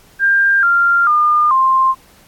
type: tone with pitch steps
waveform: sine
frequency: 1596 / 1389.4 / 1209.5 / 1053 Hz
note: G6 / F6 / D#6 / C6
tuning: +31 / -9 / -49 / +11 cents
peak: -9 dBFS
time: 0.19-1.95 s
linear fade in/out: 50 ms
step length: 440 ms
effects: pink hiss -48 dBFS RMS until 2.27 s + AAC 64 kbps